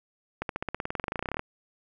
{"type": "accelerating click train", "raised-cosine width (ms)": 0.5, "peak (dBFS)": -15, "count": 23, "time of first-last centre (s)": [0.42, 1.394], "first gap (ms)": 72, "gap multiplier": 0.95, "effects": []}